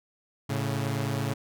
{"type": "tone pair together", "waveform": "sawtooth", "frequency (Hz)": [109.77, 138.9], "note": ["A2", "C#3"], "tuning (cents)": [-4, 4], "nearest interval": "major third", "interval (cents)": 408, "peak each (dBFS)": [-26, -26], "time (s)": [0.49, 1.34], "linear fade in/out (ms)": 10, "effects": []}